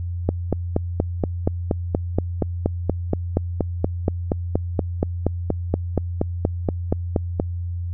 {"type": "click train", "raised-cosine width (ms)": 2, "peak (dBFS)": -5, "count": 31, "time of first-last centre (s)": [0.29, 7.399], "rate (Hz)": 4.22, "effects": ["added 87 Hz sine -24 dBFS peak until 7.93 s"]}